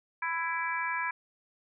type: harmonic tone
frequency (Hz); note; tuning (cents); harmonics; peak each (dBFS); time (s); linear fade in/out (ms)
331.8; E4; +11; 3 / 4 / 5 / 6 / 7; -33 / -41 / -34 / -42 / -36; 0.22-1.11; 5
effects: none